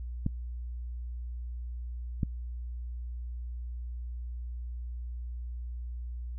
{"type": "clicks", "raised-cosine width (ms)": 5, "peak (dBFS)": -15, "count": 2, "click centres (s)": [0.264, 2.232], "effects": ["noise-tail reverb RT60 0.1 s tail -24 dB re dry", "added 60 Hz sine -35 dBFS peak until 6.38 s"]}